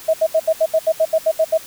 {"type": "tone bursts", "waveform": "sine", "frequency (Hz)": 640, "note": "D#5", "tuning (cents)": 49, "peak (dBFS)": -11, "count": 12, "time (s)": [0.08, 1.578], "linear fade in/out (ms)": 10, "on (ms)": 57, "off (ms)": 74, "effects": ["white hiss -38 dBFS RMS until 1.66 s"]}